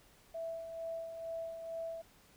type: tone with tremolo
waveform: sine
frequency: 659.3 Hz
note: E5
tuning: in tune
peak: -37 dBFS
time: 0.34-2.02 s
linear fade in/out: 10 ms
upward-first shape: sine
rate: 2.2 Hz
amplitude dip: 50%
effects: pink hiss -64 dBFS RMS until 2.36 s